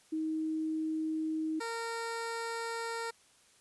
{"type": "tone pair in turn", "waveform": ["sine", "15% pulse"], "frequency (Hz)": [315.5, 460.3], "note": ["D#4", "A#4"], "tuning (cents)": [24, -22], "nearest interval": "perfect fifth", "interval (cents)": 654, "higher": "second", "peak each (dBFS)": [-31, -29], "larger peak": "second", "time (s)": [[0.12, 1.6], [1.6, 3.11]], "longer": "second", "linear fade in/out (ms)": 10, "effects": ["white hiss -64 dBFS RMS until 3.6 s", "resampled to 24000 Hz"]}